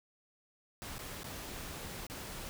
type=noise with dropouts; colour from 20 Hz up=pink; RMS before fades=-44 dBFS; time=0.82-2.49 s; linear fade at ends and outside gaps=0 ms; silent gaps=0.982-0.991 / 1.233-1.243 / 2.067-2.099 s; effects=none